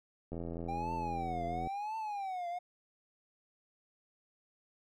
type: click train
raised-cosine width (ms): 2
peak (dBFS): -28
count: 115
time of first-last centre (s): 0.32-1.672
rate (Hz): 84.3
type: tone with vibrato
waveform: triangle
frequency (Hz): 784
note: G5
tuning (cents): 0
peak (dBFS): -34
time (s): 0.68-2.59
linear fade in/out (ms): 10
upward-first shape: triangle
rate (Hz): 0.97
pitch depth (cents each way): 230
effects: none